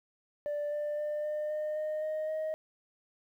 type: tone with pitch steps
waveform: sine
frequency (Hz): 587.3 / 592.8 / 598.3 / 603.8 / 609.4 / 615.1 / 620.8 / 626.6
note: D5 / D5 / D5 / D5 / D#5 / D#5 / D#5 / D#5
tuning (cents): 0 / +16 / +32 / +48 / -36 / -20 / -4 / +12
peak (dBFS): -29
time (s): 0.46-2.54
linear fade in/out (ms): 0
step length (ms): 260
effects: tanh soft clip ceiling -30 dBFS + 11-bit